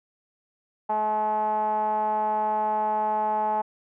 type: tone with low-pass filter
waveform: 5% pulse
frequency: 214.2 Hz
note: A3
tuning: 46 cents flat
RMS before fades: -25 dBFS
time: 0.89-3.62 s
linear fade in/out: 10 ms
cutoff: 820 Hz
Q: 9.4
effects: none